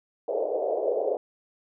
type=band-pass noise; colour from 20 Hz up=pink; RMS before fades=-27 dBFS; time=0.28-1.17 s; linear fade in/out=2 ms; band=410 to 660 Hz; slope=48 dB/octave; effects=none